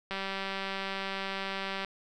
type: click train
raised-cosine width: 0.3 ms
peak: -19 dBFS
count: 338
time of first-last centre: 0.11-1.847 s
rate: 194 Hz
effects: none